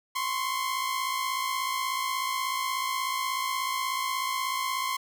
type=tone pair together; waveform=sawtooth; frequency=1035 / 1091.5 Hz; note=C6 / C#6; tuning=-19 / -27 cents; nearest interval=minor second; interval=92 cents; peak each=-26 / -28 dBFS; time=0.15-4.97 s; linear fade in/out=10 ms; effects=none